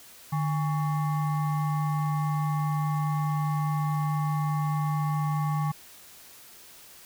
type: tone with frequency modulation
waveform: sine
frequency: 150.8 Hz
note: D3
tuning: 46 cents sharp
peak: -24 dBFS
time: 0.32-5.72 s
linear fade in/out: 10 ms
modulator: 970 Hz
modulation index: 0.65
effects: white hiss -50 dBFS RMS until 7.05 s